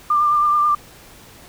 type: tone with vibrato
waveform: sine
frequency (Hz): 1191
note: D6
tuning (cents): +24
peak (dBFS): -13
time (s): 0.1-0.75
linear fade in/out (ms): 5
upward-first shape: triangle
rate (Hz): 9.3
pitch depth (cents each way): 29
effects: pink hiss -44 dBFS RMS until 1.48 s